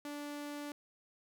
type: tone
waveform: sawtooth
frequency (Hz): 291.5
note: D4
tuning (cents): -13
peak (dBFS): -37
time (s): 0.05-0.72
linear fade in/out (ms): 2
effects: none